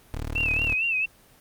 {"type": "tone", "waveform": "20% pulse", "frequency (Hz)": 37.85, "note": "D#1", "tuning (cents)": -47, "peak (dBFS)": -24, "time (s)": [0.14, 0.74], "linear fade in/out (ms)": 0}
{"type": "tone with vibrato", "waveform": "sine", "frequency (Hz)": 2637, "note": "E7", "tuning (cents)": 0, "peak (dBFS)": -22, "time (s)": [0.35, 1.06], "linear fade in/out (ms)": 10, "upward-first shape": "sine", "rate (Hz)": 4.4, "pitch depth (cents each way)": 90}
{"effects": ["pink hiss -55 dBFS RMS until 1.4 s", "Opus 24 kbps"]}